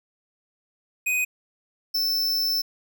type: tone pair in turn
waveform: square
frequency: 2498 / 5305 Hz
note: D#7 / E8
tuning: +6 / +10 cents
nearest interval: octave + minor second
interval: 1304 cents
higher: second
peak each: -22 dBFS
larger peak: neither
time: 1.06-1.25 / 1.94-2.62 s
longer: second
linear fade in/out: 10 ms
effects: 10-bit